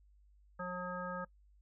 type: harmonic tone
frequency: 180 Hz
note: F#3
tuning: 47 cents flat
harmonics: 1 / 3 / 5 / 7 / 9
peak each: -44 / -43 / -47 / -43 / -47 dBFS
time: 0.59-1.25 s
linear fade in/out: 10 ms
effects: noise-tail reverb RT60 0.1 s tail -24 dB re dry + added 50 Hz sine -62 dBFS peak until 1.61 s